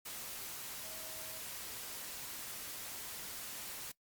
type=tone in noise; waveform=sine; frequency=636 Hz; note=D#5; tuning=38 cents sharp; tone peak=-56 dBFS; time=0.83-1.41 s; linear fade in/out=10 ms; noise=white; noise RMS=-45 dBFS; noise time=0.05-3.92 s; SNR=-14 dB; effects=noise-tail reverb RT60 0.1 s tail -19 dB re dry + Opus 48 kbps